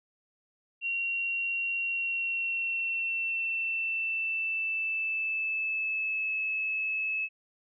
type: tone with pitch glide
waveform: sine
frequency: 2748 to 2595 Hz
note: F7 to E7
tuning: -29 to -28 cents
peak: -28 dBFS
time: 0.81-7.29 s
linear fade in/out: 50 ms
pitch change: -99 cents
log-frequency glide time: 1.81-6.32 s
effects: none